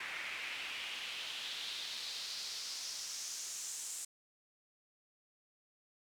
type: noise with band-pass filter sweep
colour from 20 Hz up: pink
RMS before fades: -43 dBFS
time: 0-4.05 s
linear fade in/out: 5 ms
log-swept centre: 2100 to 7800 Hz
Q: 2.8
effects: none